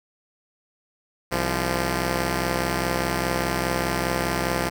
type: tone pair together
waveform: 5% pulse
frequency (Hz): 64.89 / 172.2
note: C2 / F3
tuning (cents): -14 / -24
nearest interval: octave + perfect fourth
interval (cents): 1690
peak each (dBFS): -14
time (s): 1.31-4.7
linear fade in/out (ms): 20
effects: none